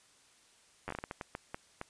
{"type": "slowing click train", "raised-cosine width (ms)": 0.5, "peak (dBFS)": -23, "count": 12, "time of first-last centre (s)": [0.88, 1.814], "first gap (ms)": 10, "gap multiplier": 1.39, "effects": ["white hiss -64 dBFS RMS until 1.89 s", "resampled to 22050 Hz"]}